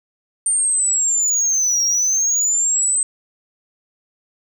sine linear two-way sweep, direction down then up, 8890 to 5588 to 8240 Hz, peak -12 dBFS, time 0.46-3.03 s, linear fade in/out 2 ms, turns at 1.84 s, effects tanh soft clip ceiling -14 dBFS + 9-bit

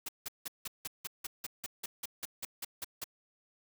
white noise bursts, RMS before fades -39 dBFS, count 16, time 0.06-3.042 s, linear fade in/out 5 ms, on 27 ms, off 170 ms, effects none

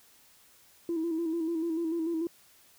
sine tone with vibrato, 329.6 Hz, E4, in tune, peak -27 dBFS, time 0.89-2.27 s, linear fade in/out 2 ms, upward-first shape square, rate 6.8 Hz, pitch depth 48 cents each way, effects tanh soft clip ceiling -24 dBFS + white hiss -60 dBFS RMS until 2.78 s

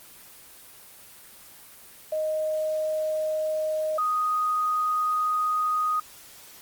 sine tone pair in turn, 622.3 / 1244.6 Hz, D#5 / D#6, 0 / 0 cents, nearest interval octave, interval 1200 cents, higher second, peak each -24 / -22 dBFS, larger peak second, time 2.12-3.98 / 3.98-6 s, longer second, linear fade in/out 5 ms, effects white hiss -48 dBFS RMS until 6.61 s + Opus 24 kbps

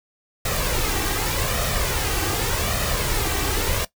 pink noise with flanger, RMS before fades -23 dBFS, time 0.45-3.85 s, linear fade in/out 5 ms, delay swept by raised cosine 1.6 to 2.6 ms, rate 0.85 Hz, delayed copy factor +0.55, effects noise-tail reverb RT60 0.1 s tail -17 dB re dry

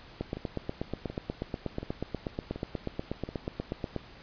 two click trains, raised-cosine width 2 ms, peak -24 / -18 dBFS, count 5 / 32, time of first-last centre 0.37-3.29 / 0.21-3.963 s, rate 1.37 / 8.26 Hz, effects pink hiss -51 dBFS RMS until 4.22 s + resampled to 11025 Hz

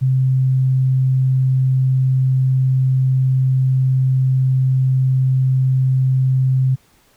sine tone, 130.81 Hz, C3, in tune, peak -12 dBFS, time 0.01-6.76 s, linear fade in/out 20 ms, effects pink hiss -55 dBFS RMS until 7.16 s

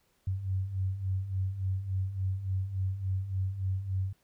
sine beating tone pair, 92.5 / 96 Hz, F#2 / G2, 0 / -36 cents, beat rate 3.5 Hz, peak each -36 / -30 dBFS, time 0.27-4.13 s, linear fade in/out 5 ms, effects pink hiss -71 dBFS RMS until 4.23 s

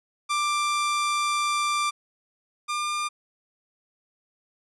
sawtooth tone pair in turn, 1181 / 1199.6 Hz, D6 / D6, +9 / +36 cents, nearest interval unison, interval 27 cents, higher second, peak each -19 / -22 dBFS, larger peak first, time 0.29-1.91 / 2.68-3.09 s, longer first, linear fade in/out 20 ms, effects resampled to 24000 Hz

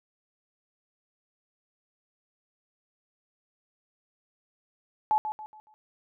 sine tone with echo, 859 Hz, A5, 42 cents flat, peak -20 dBFS, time 5.11-5.18 s, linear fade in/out 0 ms, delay 140 ms, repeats 4, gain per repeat -9 dB, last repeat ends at 5.74 s, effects none

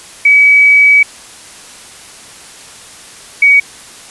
sine tone pair in turn, 2278 / 2257 Hz, C#7 / C#7, +47 / +31 cents, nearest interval unison, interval 16 cents, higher first, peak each -3 dBFS, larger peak neither, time 0.25-1.03 / 3.42-3.6 s, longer first, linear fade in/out 5 ms, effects white hiss -34 dBFS RMS until 4.1 s + resampled to 24000 Hz

